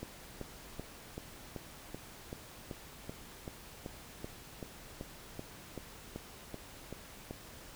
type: click train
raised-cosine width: 2 ms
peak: -27 dBFS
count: 20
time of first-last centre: 0.03-7.31 s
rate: 2.61 Hz
effects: pink hiss -52 dBFS RMS until 7.75 s